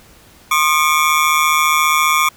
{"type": "ring-modulated tone", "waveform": "25% pulse", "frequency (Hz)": 1143, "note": "D6", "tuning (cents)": -47, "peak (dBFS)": -5, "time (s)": [0.51, 2.29], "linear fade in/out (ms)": 5, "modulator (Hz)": 77.4, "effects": ["pink hiss -46 dBFS RMS until 2.36 s"]}